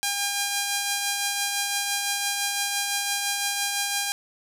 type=tone with tremolo; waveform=5% pulse; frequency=806 Hz; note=G5; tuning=48 cents sharp; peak=-11 dBFS; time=0.03-4.12 s; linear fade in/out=0 ms; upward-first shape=triangle; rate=5.9 Hz; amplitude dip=35%; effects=none